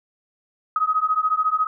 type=beating tone pair; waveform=sine; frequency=1256 / 1270 Hz; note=D#6 / D#6; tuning=+16 / +35 cents; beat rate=14 Hz; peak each=-21 dBFS; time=0.76-1.67 s; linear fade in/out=2 ms; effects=none